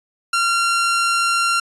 sawtooth tone, 1377 Hz, F6, 25 cents flat, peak -12 dBFS, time 0.33-1.6 s, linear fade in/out 5 ms, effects resampled to 24000 Hz

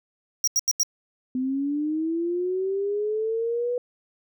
square tone bursts, 5690 Hz, F8, 31 cents sharp, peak -19 dBFS, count 4, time 0.44-0.832 s, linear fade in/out 2 ms, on 35 ms, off 84 ms
sine linear sweep, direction up, 252.3 to 493.9 Hz, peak -23 dBFS, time 1.35-3.78 s, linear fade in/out 2 ms
effects none

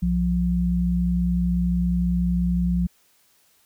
sine tone pair together, 62.4 / 176.49 Hz, B1 / F3, +19 / +18 cents, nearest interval octave + tritone, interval 1799 cents, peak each -24 / -20 dBFS, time 0.02-2.87 s, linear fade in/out 10 ms, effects white hiss -61 dBFS RMS until 3.65 s

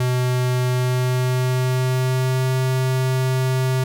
square tone with pitch glide, 125.8 to 129.71 Hz, B2 to C3, +32 to -15 cents, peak -18 dBFS, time 0-3.84 s, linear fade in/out 5 ms, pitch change +53 cents, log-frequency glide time 0.7-2.49 s, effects none

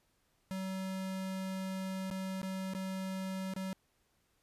square tone with dropouts, 189.7 Hz, F#3, 43 cents sharp, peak -37 dBFS, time 0.51-3.73 s, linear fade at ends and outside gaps 0 ms, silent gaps 2.102-2.112 / 2.416-2.43 / 2.736-2.749 / 3.537-3.563 s, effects pink hiss -75 dBFS RMS until 4.42 s + resampled to 32000 Hz

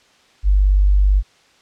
sine tone, 49 Hz, G1, in tune, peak -10 dBFS, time 0.43-1.23 s, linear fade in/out 50 ms, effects white hiss -53 dBFS RMS until 1.61 s + low-pass 5000 Hz 12 dB/octave

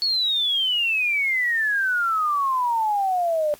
sine exponential sweep, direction down, 4435 to 585 Hz, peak -19 dBFS, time 0.02-3.54 s, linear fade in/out 0 ms, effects white hiss -50 dBFS RMS until 3.59 s + AAC 64 kbps

